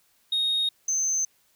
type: tone pair in turn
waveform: sine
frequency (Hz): 3729 / 6219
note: A#7 / G8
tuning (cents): 0 / -15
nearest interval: major sixth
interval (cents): 885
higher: second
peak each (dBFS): -20 / -21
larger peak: first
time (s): 0.32-0.69 / 0.88-1.25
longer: neither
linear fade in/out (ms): 5
effects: tanh soft clip ceiling -20 dBFS + white hiss -65 dBFS RMS until 1.55 s